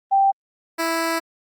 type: tone pair in turn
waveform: sine / 10% pulse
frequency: 784 / 329.6 Hz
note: G5 / E4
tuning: 0 / 0 cents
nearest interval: octave + minor third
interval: 1500 cents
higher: first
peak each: -13 / -12 dBFS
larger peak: second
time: 0.11-0.32 / 0.78-1.2 s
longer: second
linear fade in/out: 20 ms
effects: Opus 24 kbps